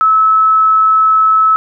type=tone; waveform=sine; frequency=1299 Hz; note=E6; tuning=26 cents flat; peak=-6 dBFS; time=0.01-1.56 s; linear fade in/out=0 ms; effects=none